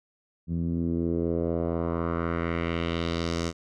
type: tone with low-pass filter sweep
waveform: 10% pulse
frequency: 84.1 Hz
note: E2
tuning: 35 cents sharp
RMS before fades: -28 dBFS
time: 0.47-3.53 s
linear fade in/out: 50 ms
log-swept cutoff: 170 to 6800 Hz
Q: 1.9
effects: none